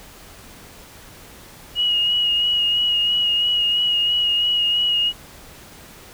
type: tone with vibrato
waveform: sine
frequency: 2888 Hz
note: F#7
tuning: 43 cents flat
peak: -16 dBFS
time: 1.75-5.13 s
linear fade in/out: 50 ms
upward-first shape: sine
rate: 3 Hz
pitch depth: 22 cents each way
effects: pink hiss -43 dBFS RMS until 6.13 s